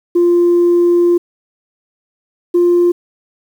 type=tone pair in turn; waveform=sine; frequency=348 / 349.8 Hz; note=F4 / F4; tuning=-6 / +3 cents; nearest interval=unison; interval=9 cents; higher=second; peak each=-6 dBFS; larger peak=neither; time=0.15-1.18 / 2.54-2.92 s; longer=first; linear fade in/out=10 ms; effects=tanh soft clip ceiling -5 dBFS + 7-bit